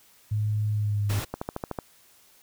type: tone with pitch glide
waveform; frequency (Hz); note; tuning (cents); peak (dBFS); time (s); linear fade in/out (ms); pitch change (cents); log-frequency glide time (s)
sine; 106.1 to 102.49; G#2 to G#2; +38 to -22; -23; 0.31-1.2; 10; -60; 0.71-1.05
type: noise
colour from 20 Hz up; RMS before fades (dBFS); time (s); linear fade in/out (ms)
pink; -34; 1.09-1.25; 10
type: click train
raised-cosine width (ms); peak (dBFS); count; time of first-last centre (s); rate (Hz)
1; -16; 7; 1.34-1.788; 13.4
effects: white hiss -58 dBFS RMS until 2.42 s